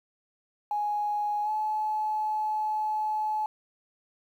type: tone with pitch glide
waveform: triangle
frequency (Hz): 833 to 857.9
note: G#5 to A5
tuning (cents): +5 to -44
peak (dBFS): -22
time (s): 0.71-3.46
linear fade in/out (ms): 2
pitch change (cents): +51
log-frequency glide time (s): 1.43-1.5
effects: tanh soft clip ceiling -24 dBFS + 10-bit